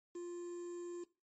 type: tone with quantisation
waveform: triangle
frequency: 349.2 Hz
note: F4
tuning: in tune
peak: -40 dBFS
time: 0.15-1.04 s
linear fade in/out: 5 ms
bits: 10
effects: noise-tail reverb RT60 0.3 s tail -19 dB re dry + MP3 32 kbps